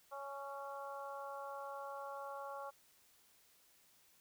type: harmonic tone with a mistuned harmonic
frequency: 278.5 Hz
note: C#4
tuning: 8 cents sharp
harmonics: 2 / 3 / 4 / 5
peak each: -48 / -49 / -49 / -53 dBFS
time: 0.11-2.71 s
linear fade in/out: 20 ms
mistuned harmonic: 5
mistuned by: -20 cents
effects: white hiss -69 dBFS RMS until 4.2 s